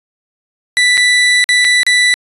30% pulse tone with dropouts, 1975.5 Hz, B6, in tune, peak -5 dBFS, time 0.77-2.14 s, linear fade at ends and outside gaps 0 ms, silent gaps 0.972-0.977 / 1.441-1.49 / 1.645-1.649 / 1.832-1.866 s, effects resampled to 24000 Hz

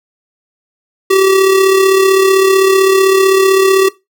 square tone with amplitude modulation, 384.5 Hz, G4, 33 cents flat, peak -5 dBFS, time 1.1-3.89 s, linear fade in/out 10 ms, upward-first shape sine, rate 35.7 Hz, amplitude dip 45%, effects noise-tail reverb RT60 0.2 s tail -19 dB re dry

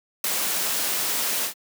white noise with ADSR envelope, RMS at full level -21 dBFS, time 0.24-1.54 s, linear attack 4 ms, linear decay 6 ms, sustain -4 dB, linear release 100 ms, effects high-pass 200 Hz 12 dB/octave

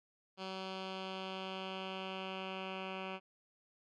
10% pulse tone with low-pass filter sweep, 189.5 Hz, F#3, 42 cents sharp, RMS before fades -43 dBFS, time 0.37-3.2 s, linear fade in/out 50 ms, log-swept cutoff 4000 to 2500 Hz, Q 2.8, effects none

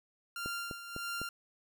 sawtooth tone with tremolo, 1390 Hz, F6, 9 cents flat, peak -32 dBFS, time 0.36-1.29 s, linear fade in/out 2 ms, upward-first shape sine, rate 1.6 Hz, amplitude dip 65%
click train, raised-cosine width 2 ms, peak -28 dBFS, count 4, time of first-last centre 0.46-1.216 s, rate 3.97 Hz
effects none

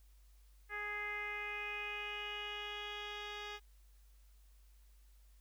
10% pulse tone with low-pass filter sweep, 415.3 Hz, G#4, in tune, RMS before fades -43 dBFS, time 0.69-3.6 s, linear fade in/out 50 ms, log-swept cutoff 1900 to 4000 Hz, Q 5.5, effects added 50 Hz sine -60 dBFS peak until 5.4 s + white hiss -74 dBFS RMS until 5.4 s

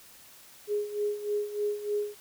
sine tone with tremolo, 415.3 Hz, G#4, in tune, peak -25 dBFS, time 0.67-2.15 s, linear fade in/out 50 ms, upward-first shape sine, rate 3.3 Hz, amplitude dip 75%, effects white hiss -53 dBFS RMS until 2.2 s

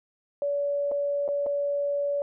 sine tone with dropouts, 571 Hz, D5, 49 cents flat, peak -24 dBFS, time 0.42-2.22 s, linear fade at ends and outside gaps 1 ms, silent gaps 0.914-0.918 / 1.279-1.287 / 1.462-1.466 s, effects none

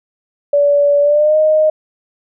sine tone with pitch glide, 575 to 619.8 Hz, D5 to D#5, -37 to -7 cents, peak -8 dBFS, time 0.53-1.7 s, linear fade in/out 5 ms, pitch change +130 cents, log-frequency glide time 1.01-1.37 s, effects none

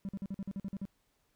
triangle tone bursts, 195.9 Hz, G3, 1 cent flat, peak -32 dBFS, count 10, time 0.05-0.853 s, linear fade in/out 0 ms, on 38 ms, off 47 ms, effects tanh soft clip ceiling -30 dBFS + pink hiss -75 dBFS RMS until 1.35 s

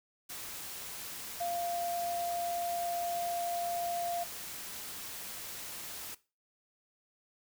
sine tone in noise, 694 Hz, F5, 11 cents flat, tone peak -32 dBFS, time 1.4-4.24 s, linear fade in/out 10 ms, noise white, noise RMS -43 dBFS, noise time 0.29-6.15 s, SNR +8 dB, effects noise-tail reverb RT60 0.3 s tail -18 dB re dry

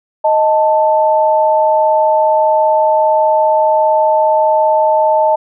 sine tone pair together, 624 / 882.5 Hz, D#5 / A5, +5 / +5 cents, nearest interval tritone, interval 600 cents, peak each -11 dBFS, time 0.24-5.36 s, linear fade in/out 10 ms, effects none

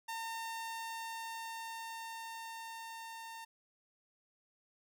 sawtooth tone with level ramp, 909 Hz, A#5, 44 cents flat, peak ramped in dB -35 to -42 dBFS, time 0.08-3.45 s, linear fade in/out 10 ms, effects none

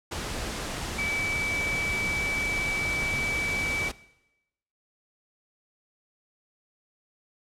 sine tone in noise, 2300 Hz, D7, 37 cents flat, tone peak -27 dBFS, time 0.98-3.89 s, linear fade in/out 10 ms, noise pink, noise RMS -33 dBFS, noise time 0.11-3.92 s, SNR +3 dB, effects noise-tail reverb RT60 0.9 s tail -19 dB re dry + low-pass 9000 Hz 12 dB/octave

